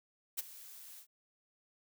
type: noise with ADSR envelope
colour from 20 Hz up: blue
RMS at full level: -34 dBFS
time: 0.37-1.07 s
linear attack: 21 ms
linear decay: 21 ms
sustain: -18 dB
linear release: 86 ms
effects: none